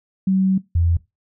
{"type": "tone pair in turn", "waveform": "sine", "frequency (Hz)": [190, 84.64], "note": ["F#3", "E2"], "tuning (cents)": [46, 46], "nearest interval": "octave + major second", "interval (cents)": 1400, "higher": "first", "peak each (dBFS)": -14, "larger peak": "neither", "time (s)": [[0.27, 0.58], [0.75, 0.97]], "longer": "first", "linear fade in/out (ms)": 5, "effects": ["noise-tail reverb RT60 0.2 s tail -19 dB re dry"]}